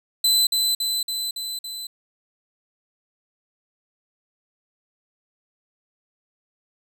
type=tone with echo; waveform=sawtooth; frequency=4026 Hz; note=B7; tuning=33 cents sharp; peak=-13 dBFS; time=0.24-0.47 s; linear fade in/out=5 ms; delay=280 ms; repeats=5; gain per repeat=-3 dB; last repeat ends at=1.87 s; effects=none